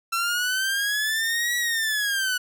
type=linear two-way sweep; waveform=sawtooth; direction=up then down; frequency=1340 to 1939 to 1471 Hz; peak=-19 dBFS; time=0.12-2.38 s; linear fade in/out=10 ms; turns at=1.56 s; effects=none